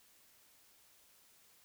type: silence
effects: white hiss -66 dBFS RMS until 1.64 s